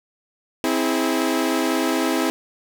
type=chord; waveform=sawtooth; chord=C augmented; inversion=none; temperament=equal with one note detuned; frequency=261.6 / 325.5 / 415.3 Hz; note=C4 / E4 / G#4; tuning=0 / -22 / 0 cents; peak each=-19 / -18 / -23 dBFS; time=0.64-2.3 s; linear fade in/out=0 ms; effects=none